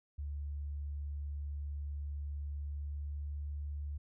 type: tone with pitch glide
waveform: sine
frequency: 72.3 to 72.84 Hz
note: D2 to D2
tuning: -27 to -14 cents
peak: -37 dBFS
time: 0.18-3.98 s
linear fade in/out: 10 ms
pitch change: +13 cents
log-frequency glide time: 2.56-3.37 s
effects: none